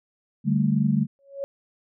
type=chord; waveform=sine; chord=D suspended fourth; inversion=none; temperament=equal; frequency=146.83 / 196 / 220 Hz; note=D3 / G3 / A3; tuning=0 / 0 / 0 cents; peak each=-23 dBFS; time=0.44-1.07 s; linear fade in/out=50 ms
type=tone with exponential growth; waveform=sine; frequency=554.4 Hz; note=C#5; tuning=in tune; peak=-24 dBFS; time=1.19-1.44 s; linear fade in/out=0 ms; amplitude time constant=54 ms
effects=none